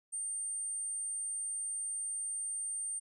sine tone, 8800 Hz, C#9, 14 cents flat, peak -35 dBFS, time 0.12-3 s, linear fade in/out 20 ms, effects none

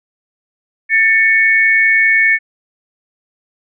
sine tone pair together, 1785 / 2220 Hz, A6 / C#7, +24 / +2 cents, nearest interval major third, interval 378 cents, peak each -11 dBFS, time 0.89-2.39 s, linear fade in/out 50 ms, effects none

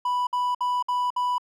triangle tone bursts, 987.8 Hz, B5, in tune, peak -20 dBFS, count 5, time 0.05-1.382 s, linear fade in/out 5 ms, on 220 ms, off 58 ms, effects none

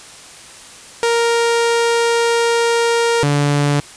sawtooth tone pair in turn, 466.6 / 144.57 Hz, A#4 / D3, +2 / -27 cents, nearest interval octave + minor sixth, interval 2029 cents, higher first, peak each -9 dBFS, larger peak neither, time 1.03-3.23 / 3.23-3.8 s, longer first, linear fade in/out 0 ms, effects white hiss -38 dBFS RMS until 3.96 s + resampled to 22050 Hz

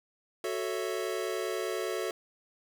square chord, F# minor seventh, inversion none, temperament equal, 370 / 440 / 554.4 / 659.3 Hz, F#4 / A4 / C#5 / E5, 0 / 0 / 0 / 0 cents, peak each -36 / -36 / -40 / -40 dBFS, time 0.44-2.11 s, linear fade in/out 2 ms, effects none

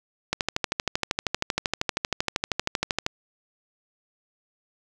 click train, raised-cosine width 0.2 ms, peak -6 dBFS, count 36, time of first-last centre 0.33-3.064 s, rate 12.8 Hz, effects none

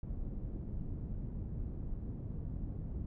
pink low-pass noise, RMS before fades -40 dBFS, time 0.03-3.06 s, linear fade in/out 2 ms, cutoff 200 Hz, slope 12 dB/octave, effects none

